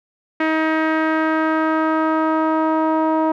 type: tone with low-pass filter sweep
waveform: sawtooth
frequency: 316.6 Hz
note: D#4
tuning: 30 cents sharp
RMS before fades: -18 dBFS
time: 0.4-3.32 s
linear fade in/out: 5 ms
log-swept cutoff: 2000 to 940 Hz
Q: 2.4
effects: none